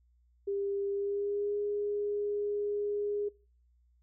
sine tone with pitch glide, 399.1 to 411.7 Hz, G4 to G#4, +31 to -15 cents, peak -30 dBFS, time 0.47-3.29 s, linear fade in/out 10 ms, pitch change +54 cents, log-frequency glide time 0.9-1.57 s, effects noise-tail reverb RT60 0.4 s tail -23 dB re dry + added 60 Hz sine -64 dBFS peak until 4.02 s

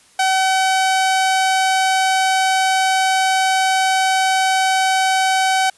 sawtooth tone, 760 Hz, F#5, 46 cents sharp, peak -10 dBFS, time 0.19-5.7 s, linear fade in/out 5 ms, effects white hiss -51 dBFS RMS until 5.77 s + resampled to 24000 Hz

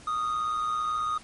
triangle tone with amplitude modulation, 1241 Hz, D#6, 5 cents flat, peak -22 dBFS, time 0.07-1.18 s, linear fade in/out 5 ms, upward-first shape sine, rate 118 Hz, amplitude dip 45%, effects pink hiss -50 dBFS RMS until 1.23 s + MP3 48 kbps

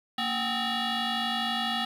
sine tone with frequency modulation, 1316 Hz, E6, 3 cents flat, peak -24 dBFS, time 0.18-1.85 s, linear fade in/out 5 ms, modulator 516 Hz, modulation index 5, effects tanh soft clip ceiling -25 dBFS + 9-bit

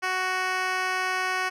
10% pulse tone with band-pass filter, 371.1 Hz, F#4, 5 cents sharp, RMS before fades -27 dBFS, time 0.02-1.5 s, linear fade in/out 20 ms, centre 1900 Hz, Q 0.54, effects none

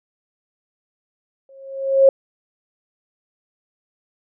sine tone with exponential growth, 541 Hz, C#5, 42 cents flat, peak -5 dBFS, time 1.49-2.09 s, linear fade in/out 2 ms, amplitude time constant 130 ms, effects none

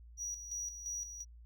triangle tone with tremolo, 5800 Hz, F#8, 35 cents flat, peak -36 dBFS, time 0.17-1.25 s, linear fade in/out 50 ms, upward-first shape square, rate 2.9 Hz, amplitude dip 60%, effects added 58 Hz sine -52 dBFS peak until 1.45 s

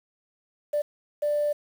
sine tone bursts at uneven times, 590 Hz, D5, 8 cents sharp, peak -21 dBFS, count 2, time 0.73-0.82 / 1.22-1.53 s, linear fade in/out 10 ms, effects tanh soft clip ceiling -18 dBFS + 8-bit

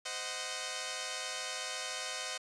5% pulse chord, C diminished, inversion none, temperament equal with one note detuned, 517.2 / 622.3 / 740 Hz, C5 / Eb5 / Gb5, -20 / 0 / 0 cents, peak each -30 dBFS, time 0.05-2.38 s, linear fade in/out 10 ms, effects resampled to 22050 Hz + 10-bit

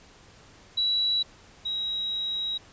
sine tone pair in turn, 3918 / 3835 Hz, B7 / A#7, -15 / +48 cents, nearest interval unison, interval 37 cents, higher first, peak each -22 / -27 dBFS, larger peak first, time 0.77-1.23 / 1.65-2.58 s, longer second, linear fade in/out 10 ms, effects pink hiss -53 dBFS RMS until 2.72 s + resampled to 16000 Hz

